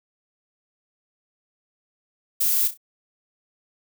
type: noise with echo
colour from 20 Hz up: violet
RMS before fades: -21 dBFS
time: 2.4-2.68 s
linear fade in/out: 10 ms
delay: 32 ms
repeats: 3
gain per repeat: -10 dB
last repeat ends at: 2.776 s
effects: none